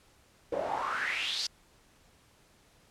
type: noise with band-pass filter sweep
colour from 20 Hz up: pink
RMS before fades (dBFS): -33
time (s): 0.52-1.47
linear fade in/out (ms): 5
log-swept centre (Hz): 480 to 5100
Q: 5.4
effects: pink hiss -63 dBFS RMS until 2.9 s + low-pass 11000 Hz 12 dB/octave